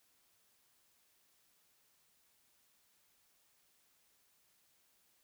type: silence
effects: white hiss -73 dBFS RMS until 5.23 s